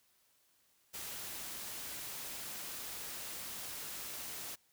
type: noise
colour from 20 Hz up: white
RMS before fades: -44 dBFS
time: 0.93-4.56 s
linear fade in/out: 20 ms
effects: white hiss -72 dBFS RMS until 4.72 s